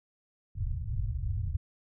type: low-pass noise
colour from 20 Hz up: white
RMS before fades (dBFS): -32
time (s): 0.55-1.57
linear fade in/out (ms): 5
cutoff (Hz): 120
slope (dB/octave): 48
effects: none